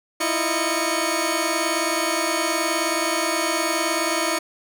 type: tone cluster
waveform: 15% pulse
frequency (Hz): 321.7 / 340.8 / 614 / 2226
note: E4 / F4 / D#5 / C#7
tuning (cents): -42 / -42 / -23 / +7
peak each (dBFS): -20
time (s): 0.2-4.39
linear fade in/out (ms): 10
effects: none